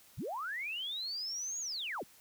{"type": "linear two-way sweep", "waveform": "sine", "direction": "up then down", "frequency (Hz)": [49, 6800, 70.2], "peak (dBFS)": -36, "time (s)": [0.17, 2.04], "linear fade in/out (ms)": 20, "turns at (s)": 1.6, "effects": ["white hiss -61 dBFS RMS until 2.2 s"]}